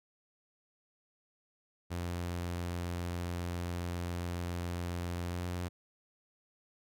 sawtooth tone with pitch glide, 87.31 to 88.68 Hz, F2 to F2, 0 to +27 cents, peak -31 dBFS, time 1.9-5.69 s, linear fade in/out 20 ms, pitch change +27 cents, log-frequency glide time 5.29-5.42 s, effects none

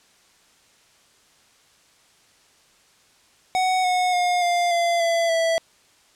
square tone with pitch steps, 744 / 729.1 / 714.5 / 700.2 / 686.2 / 672.5 / 659 Hz, F#5 / F#5 / F5 / F5 / F5 / E5 / E5, +9 / -26 / +39 / +4 / -31 / +34 / -1 cents, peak -19 dBFS, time 3.55-5.58 s, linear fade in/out 0 ms, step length 290 ms, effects white hiss -57 dBFS RMS until 6.15 s + low-pass 8000 Hz 12 dB/octave

